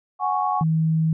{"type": "chord", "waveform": "sine", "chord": "F# suspended second", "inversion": "none", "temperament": "equal", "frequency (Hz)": [740, 830.6, 1108.7], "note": ["F#5", "G#5", "C#6"], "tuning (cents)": [0, 0, 0], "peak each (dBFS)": -24, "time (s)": [0.19, 0.64], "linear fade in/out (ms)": 50}
{"type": "tone", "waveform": "sine", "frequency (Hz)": 160, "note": "D#3", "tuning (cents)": 49, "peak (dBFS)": -17, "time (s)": [0.61, 1.13], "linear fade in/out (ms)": 2}
{"effects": []}